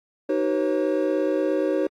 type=tone cluster; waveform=triangle; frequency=311.2 / 380.4 / 484 / 541 Hz; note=D#4 / F#4 / B4 / C#5; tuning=0 / +48 / -35 / -42 cents; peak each=-23 / -24 / -27 / -23 dBFS; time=0.29-1.87 s; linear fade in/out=5 ms; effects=AAC 64 kbps